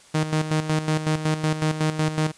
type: tone with tremolo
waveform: sawtooth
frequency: 155.56 Hz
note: D#3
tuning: in tune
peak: -15 dBFS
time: 0.14-2.32 s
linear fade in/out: 10 ms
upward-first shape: square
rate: 5.4 Hz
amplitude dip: 65%
effects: white hiss -51 dBFS RMS until 2.37 s + resampled to 22050 Hz